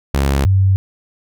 sawtooth / sine tone pair in turn, 68.9 / 96.06 Hz, C#2 / G2, -10 / -35 cents, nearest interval tritone, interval 575 cents, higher second, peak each -9 dBFS, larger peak neither, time 0.14-0.45 / 0.45-0.76 s, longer neither, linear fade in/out 0 ms, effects none

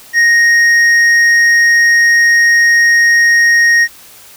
triangle tone with hard clipping, 1867 Hz, A#6, 2 cents sharp, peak -7 dBFS, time 0.13-3.88 s, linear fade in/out 50 ms, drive 9 dB, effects white hiss -38 dBFS RMS until 4.36 s

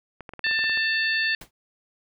clicks, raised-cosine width 0.5 ms, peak -23 dBFS, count 10, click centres 0.207 / 0.292 / 0.336 / 0.393 / 0.466 / 0.512 / 0.591 / 0.641 / 0.696 / 0.774 s
harmonic tone, 890 Hz, A5, 20 cents sharp, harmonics 2 / 3 / 4 / 5, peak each -23 / -28 / -33 / -30 dBFS, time 0.44-1.35 s, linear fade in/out 2 ms
pink noise with exponential decay, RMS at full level -35 dBFS, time 1.41-1.51 s, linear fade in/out 5 ms, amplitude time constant 20 ms
effects none

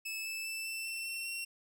sawtooth tone with pitch steps, 2609 / 2629 / 2648 / 2668 / 2689 / 2709 / 2729 Hz, E7 / E7 / E7 / E7 / E7 / E7 / F7, -18 / -5 / +7 / +20 / +34 / +47 / -41 cents, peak -34 dBFS, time 0.05-1.45 s, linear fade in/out 10 ms, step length 200 ms, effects none

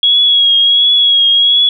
sine tone with vibrato, 3322 Hz, G#7, in tune, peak -6 dBFS, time 0.03-1.69 s, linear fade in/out 2 ms, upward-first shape triangle, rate 1.4 Hz, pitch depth 39 cents each way, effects none

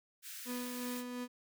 white high-pass noise, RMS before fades -47 dBFS, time 0.22-1.04 s, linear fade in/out 50 ms, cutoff 1400 Hz, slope 48 dB/octave
35% pulse tone with tremolo, 246.9 Hz, B3, in tune, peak -36 dBFS, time 0.45-1.28 s, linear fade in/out 50 ms, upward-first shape sine, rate 2.8 Hz, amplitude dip 35%
effects none

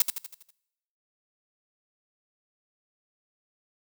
blue noise with echo, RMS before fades -20 dBFS, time 0-0.02 s, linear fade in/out 2 ms, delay 81 ms, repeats 6, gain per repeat -6 dB, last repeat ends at 0.506 s, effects noise-tail reverb RT60 0.9 s tail -23 dB re dry

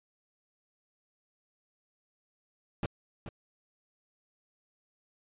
brown noise with echo, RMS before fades -31 dBFS, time 2.83-2.86 s, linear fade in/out 2 ms, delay 430 ms, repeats 1, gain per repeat -10 dB, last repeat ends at 3.29 s, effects resampled to 8000 Hz

